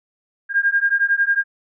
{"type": "beating tone pair", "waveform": "sine", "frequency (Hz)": [1608, 1619], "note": ["G6", "G#6"], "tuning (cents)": [44, -45], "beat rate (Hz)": 11, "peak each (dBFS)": -18, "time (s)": [0.49, 1.44], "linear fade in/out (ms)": 50, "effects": []}